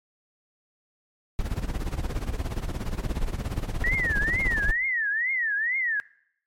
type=noise with tremolo; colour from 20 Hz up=brown; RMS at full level=-25 dBFS; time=1.39-4.71 s; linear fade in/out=0 ms; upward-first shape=sine; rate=17 Hz; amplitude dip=80%
type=tone with vibrato; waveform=sine; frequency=1864.7 Hz; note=A#6; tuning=in tune; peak=-23 dBFS; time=3.84-6 s; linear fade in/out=0 ms; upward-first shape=triangle; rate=2.2 Hz; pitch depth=260 cents each way
effects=noise-tail reverb RT60 0.7 s tail -22 dB re dry + MP3 64 kbps